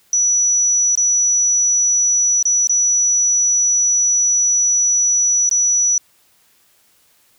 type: tone with dropouts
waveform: sine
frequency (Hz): 5900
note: F#8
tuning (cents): -6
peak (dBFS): -12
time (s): 0.13-5.98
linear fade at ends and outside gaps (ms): 1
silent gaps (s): 0.953-0.975 / 2.427-2.454 / 2.672-2.695 / 5.492-5.512
effects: white hiss -56 dBFS RMS until 7.38 s